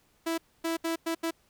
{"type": "tone bursts at uneven times", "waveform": "sawtooth", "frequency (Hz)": 329.6, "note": "E4", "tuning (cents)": 0, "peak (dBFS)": -24, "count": 5, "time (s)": [[0.26, 0.38], [0.64, 0.77], [0.84, 0.96], [1.06, 1.15], [1.23, 1.31]], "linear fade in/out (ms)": 10, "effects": ["pink hiss -67 dBFS RMS until 1.49 s"]}